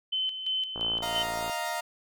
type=tone with tremolo; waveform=sine; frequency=3057 Hz; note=G7; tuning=44 cents flat; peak=-26 dBFS; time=0.12-1.23 s; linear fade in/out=10 ms; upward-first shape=square; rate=2.9 Hz; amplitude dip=60%
type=click train; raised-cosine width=1 ms; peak=-24 dBFS; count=43; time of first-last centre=0.76-1.497 s; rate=57 Hz
type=chord; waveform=sawtooth; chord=Eb suspended second; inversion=none; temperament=equal; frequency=622.3 / 698.5 / 932.3 Hz; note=Eb5 / F5 / Bb5; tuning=0 / 0 / 0 cents; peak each=-33 / -30 / -30 dBFS; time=1.02-1.81 s; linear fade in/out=10 ms
effects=none